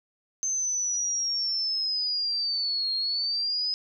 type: linear two-way sweep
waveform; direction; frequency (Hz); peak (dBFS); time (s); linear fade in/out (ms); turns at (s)
sine; down then up; 6272 to 4227 to 5060; -25; 0.43-3.74; 0; 2.94
effects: none

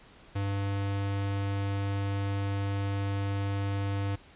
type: tone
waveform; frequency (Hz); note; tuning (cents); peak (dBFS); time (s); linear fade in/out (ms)
square; 99.4; G2; +25; -29; 0.35-4.16; 10
effects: pink hiss -55 dBFS RMS until 4.35 s + resampled to 8000 Hz

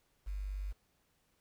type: tone with quantisation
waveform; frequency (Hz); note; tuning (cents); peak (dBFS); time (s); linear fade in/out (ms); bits
sine; 49; G1; 0; -36; 0.26-0.73; 20; 10
effects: pink hiss -75 dBFS RMS until 1.4 s

